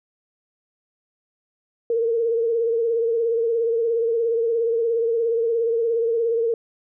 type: tone with vibrato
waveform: sine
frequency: 460.6 Hz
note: A#4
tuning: 21 cents flat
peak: -18 dBFS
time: 1.9-6.54 s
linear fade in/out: 2 ms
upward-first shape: triangle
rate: 17 Hz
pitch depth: 59 cents each way
effects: none

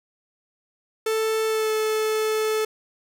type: tone with pitch glide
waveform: 45% pulse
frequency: 440.9 to 434.6 Hz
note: A4 to A4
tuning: +4 to -21 cents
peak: -21 dBFS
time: 1.06-2.65 s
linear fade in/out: 5 ms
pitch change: -25 cents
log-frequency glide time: 1.47-1.71 s
effects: none

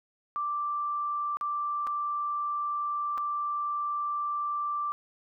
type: tone with dropouts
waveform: sine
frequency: 1174.7 Hz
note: D6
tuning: in tune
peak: -28 dBFS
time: 0.36-4.92 s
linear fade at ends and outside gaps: 0 ms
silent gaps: 1.37-1.411 / 1.868-1.872 / 3.176-3.18 s
effects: none

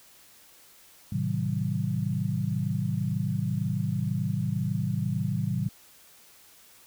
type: chord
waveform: sine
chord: A diminished seventh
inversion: none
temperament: just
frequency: 110 / 132 / 158.4 / 190.08 Hz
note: A2 / C3 / Eb3 / Gb3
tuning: 0 / +16 / +31 / +47 cents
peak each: -31 dBFS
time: 1.12-5.69 s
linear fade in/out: 5 ms
effects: white hiss -55 dBFS RMS until 6.86 s

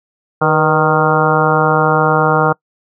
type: harmonic tone with a mistuned harmonic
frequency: 154.9 Hz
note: D#3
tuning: 7 cents flat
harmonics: 1 / 2 / 3 / 4 / 5 / 6 / 7 / 8 / 9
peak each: -17 / -22 / -16 / -20 / -17 / -20 / -20 / -19 / -18 dBFS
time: 0.41-2.53 s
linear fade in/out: 10 ms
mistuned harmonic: 3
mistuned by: +46 cents
effects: noise-tail reverb RT60 0.1 s tail -25 dB re dry

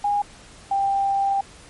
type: tone pair in turn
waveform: sine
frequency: 818 / 790 Hz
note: G#5 / G5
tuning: -26 / +13 cents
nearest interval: minor second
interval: 61 cents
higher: first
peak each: -18 dBFS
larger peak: neither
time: 0.04-0.22 / 0.71-1.41 s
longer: second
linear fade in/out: 5 ms
effects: pink hiss -46 dBFS RMS until 1.69 s + MP3 48 kbps

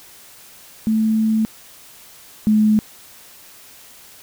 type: tone pair in turn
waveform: sine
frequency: 219.6 / 214.3 Hz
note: A3 / A3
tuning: -3 / -45 cents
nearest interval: unison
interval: 42 cents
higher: first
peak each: -14 / -11 dBFS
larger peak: second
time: 0.87-1.45 / 2.47-2.79 s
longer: first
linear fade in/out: 0 ms
effects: white hiss -44 dBFS RMS until 4.22 s

